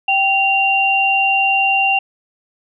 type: tone pair together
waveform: sine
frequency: 779.8 / 2770 Hz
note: G5 / F7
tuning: -9 / -15 cents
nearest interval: octave + minor seventh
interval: 2194 cents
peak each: -16 / -14 dBFS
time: 0.08-1.99 s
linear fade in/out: 5 ms
effects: none